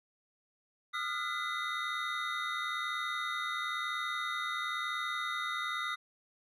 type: tone cluster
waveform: triangle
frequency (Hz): 1222 / 1352 / 1433 / 2008 / 3720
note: D#6 / E6 / F6 / B6 / A#7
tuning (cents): -32 / +43 / +44 / +28 / -4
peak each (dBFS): -37 / -39 / -39 / -38 / -39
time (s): 0.93-5.96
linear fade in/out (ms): 20
effects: none